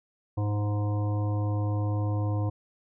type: harmonic tone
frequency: 103.8 Hz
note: G#2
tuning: in tune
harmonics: 1 / 3 / 5 / 7 / 9 / 10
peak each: -25 / -35 / -39 / -42 / -44 / -45 dBFS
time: 0.37-2.5 s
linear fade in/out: 10 ms
effects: none